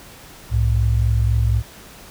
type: tone pair together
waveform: sine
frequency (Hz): 64.6 / 108.64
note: C2 / A2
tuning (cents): -21 / -22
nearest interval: major sixth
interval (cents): 899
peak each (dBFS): -17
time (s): 0.5-1.63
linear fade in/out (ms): 50
effects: pink hiss -42 dBFS RMS until 2.1 s